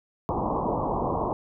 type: low-pass noise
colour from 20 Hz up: white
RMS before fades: -27 dBFS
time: 0.29-1.33 s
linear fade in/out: 0 ms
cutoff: 1100 Hz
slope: 96 dB/octave
effects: none